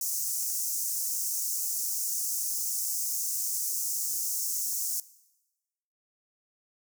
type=high-pass noise; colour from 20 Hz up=pink; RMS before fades=-31 dBFS; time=0.01-5 s; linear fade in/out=2 ms; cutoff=5700 Hz; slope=48 dB/octave; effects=noise-tail reverb RT60 1.0 s tail -19 dB re dry